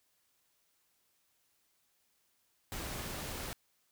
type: noise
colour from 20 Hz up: pink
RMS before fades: -41 dBFS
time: 2.72-3.53 s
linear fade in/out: 0 ms
effects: white hiss -75 dBFS RMS until 3.91 s